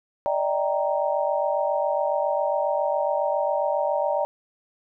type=chord; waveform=sine; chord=Eb major seventh; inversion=third; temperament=equal with one note detuned; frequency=587.3 / 634.6 / 784 / 932.3 Hz; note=D5 / Eb5 / G5 / Bb5; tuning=0 / +34 / 0 / 0 cents; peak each=-24 / -28 / -28 / -28 dBFS; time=0.26-4.25 s; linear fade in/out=0 ms; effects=none